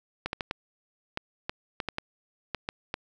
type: clicks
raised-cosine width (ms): 0.3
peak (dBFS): -14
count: 12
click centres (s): 0.26 / 0.331 / 0.408 / 0.511 / 1.174 / 1.495 / 1.802 / 1.887 / 1.984 / 2.547 / 2.689 / 2.941
effects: none